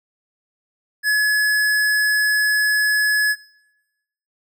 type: tone with hard clipping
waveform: sine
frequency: 1700 Hz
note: G#6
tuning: 40 cents sharp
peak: -16 dBFS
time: 1.03-3.36 s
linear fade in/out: 50 ms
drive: 18 dB
effects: noise-tail reverb RT60 1.0 s tail -23 dB re dry